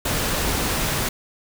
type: noise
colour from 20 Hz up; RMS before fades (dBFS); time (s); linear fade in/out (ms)
pink; -23; 0.05-1.09; 5
effects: none